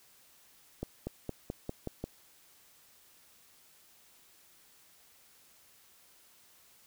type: accelerating click train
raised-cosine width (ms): 2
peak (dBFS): -22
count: 7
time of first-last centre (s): 0.83-2.04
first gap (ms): 240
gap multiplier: 0.93
effects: white hiss -62 dBFS RMS until 6.86 s